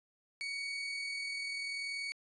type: tone with amplitude modulation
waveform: 30% pulse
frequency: 2240 Hz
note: C#7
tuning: 18 cents sharp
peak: -33 dBFS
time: 0.41-2.12 s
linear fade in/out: 0 ms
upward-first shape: sine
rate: 40.6 Hz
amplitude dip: 30%
effects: resampled to 22050 Hz